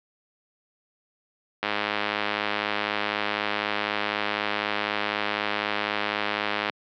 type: click train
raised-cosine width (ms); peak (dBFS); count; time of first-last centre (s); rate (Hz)
0.3; -8; 528; 1.63-6.697; 104
effects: high-pass 200 Hz 12 dB/octave + low-pass 4000 Hz 12 dB/octave